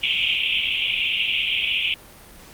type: band-pass noise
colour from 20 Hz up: white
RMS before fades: -22 dBFS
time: 0.03-1.94 s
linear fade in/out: 2 ms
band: 2300 to 3300 Hz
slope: 96 dB/octave
effects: pink hiss -45 dBFS RMS until 2.53 s + Opus 48 kbps